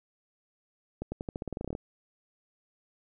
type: accelerating click train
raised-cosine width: 2 ms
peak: -21 dBFS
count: 15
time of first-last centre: 1.02-1.751 s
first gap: 100 ms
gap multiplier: 0.89
effects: none